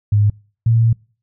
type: tone pair in turn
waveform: sine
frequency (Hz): 103.83 / 114.54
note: G#2 / A#2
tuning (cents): 0 / -30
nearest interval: major second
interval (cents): 170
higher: second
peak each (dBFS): -10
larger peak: neither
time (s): 0.12-0.3 / 0.66-0.93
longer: second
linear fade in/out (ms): 5
effects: noise-tail reverb RT60 0.4 s tail -26 dB re dry